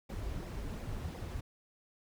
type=noise with flanger; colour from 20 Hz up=brown; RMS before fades=-40 dBFS; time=0.09-1.41 s; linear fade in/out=10 ms; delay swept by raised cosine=0.67 to 6.57 ms; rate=2.8 Hz; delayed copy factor=-0.55; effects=none